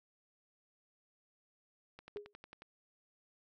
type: click train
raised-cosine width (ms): 0.3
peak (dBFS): -35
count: 8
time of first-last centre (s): 1.99-2.621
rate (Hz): 11.1
type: tone with exponential decay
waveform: sine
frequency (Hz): 412.9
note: G#4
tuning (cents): -10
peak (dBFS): -37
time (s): 2.16-2.33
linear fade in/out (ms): 0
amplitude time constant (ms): 36
effects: none